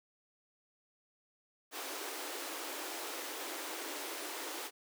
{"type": "high-pass noise", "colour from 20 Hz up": "pink", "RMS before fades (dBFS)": -42, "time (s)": [1.71, 4.71], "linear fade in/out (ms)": 50, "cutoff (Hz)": 280, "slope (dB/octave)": 96, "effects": []}